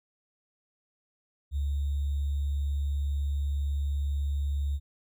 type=tone with sample-and-hold; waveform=sine; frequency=71 Hz; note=C#2; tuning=42 cents sharp; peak=-26 dBFS; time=1.51-4.8 s; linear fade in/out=50 ms; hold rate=3675 Hz; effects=none